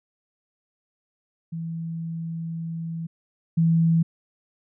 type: tone pair in turn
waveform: sine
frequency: 164.81 / 164.81 Hz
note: E3 / E3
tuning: 0 / 0 cents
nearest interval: unison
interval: 0 cents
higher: neither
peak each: -28 / -16 dBFS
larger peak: second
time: 1.52-3.07 / 3.57-4.03 s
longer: first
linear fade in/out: 10 ms
effects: none